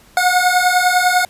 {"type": "beating tone pair", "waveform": "25% pulse", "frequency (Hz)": [720, 730], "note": ["F#5", "F#5"], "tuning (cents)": [-47, -24], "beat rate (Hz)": 10, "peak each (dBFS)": [-11, -11], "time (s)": [0.17, 1.25], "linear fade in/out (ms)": 2, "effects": ["pink hiss -48 dBFS RMS until 1.29 s", "resampled to 32000 Hz"]}